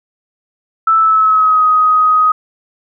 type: tone with pitch glide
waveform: sine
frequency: 1318.5 to 1255.3 Hz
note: E6 to D#6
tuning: 0 to +15 cents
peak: -7 dBFS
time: 0.87-2.32 s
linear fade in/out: 5 ms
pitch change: -85 cents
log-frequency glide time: 0.98-1.64 s
effects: none